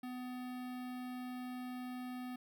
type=tone with notch filter; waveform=square; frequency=250.7 Hz; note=B3; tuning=26 cents sharp; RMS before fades=-44 dBFS; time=0.03-2.36 s; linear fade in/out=5 ms; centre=6700 Hz; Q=0.8; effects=none